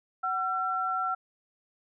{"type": "tone pair together", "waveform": "sine", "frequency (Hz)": [748, 1353], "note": ["F#5", "E6"], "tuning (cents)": [19, 45], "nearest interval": "minor seventh", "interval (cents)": 1026, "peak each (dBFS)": [-32, -28], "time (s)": [0.23, 1.15], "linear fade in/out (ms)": 10, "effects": []}